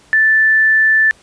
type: tone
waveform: sine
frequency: 1760 Hz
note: A6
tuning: in tune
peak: -8 dBFS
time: 0.13-1.11 s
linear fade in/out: 0 ms
effects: pink hiss -48 dBFS RMS until 1.22 s + resampled to 22050 Hz